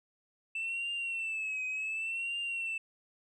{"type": "tone with vibrato", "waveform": "sine", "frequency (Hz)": 2654, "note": "E7", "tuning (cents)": 11, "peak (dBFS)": -31, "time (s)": [0.55, 2.78], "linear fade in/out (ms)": 5, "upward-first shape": "triangle", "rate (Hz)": 0.68, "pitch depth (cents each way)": 95, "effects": ["tanh soft clip ceiling -31 dBFS"]}